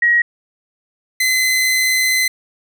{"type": "tone pair in turn", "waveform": ["sine", "sawtooth"], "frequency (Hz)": [1898, 2041], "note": ["A#6", "C7"], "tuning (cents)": [31, -44], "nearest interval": "minor second", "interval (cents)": 125, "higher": "second", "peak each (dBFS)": -10, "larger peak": "neither", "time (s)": [[0.02, 0.22], [1.2, 2.28]], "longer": "second", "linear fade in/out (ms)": 5, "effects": []}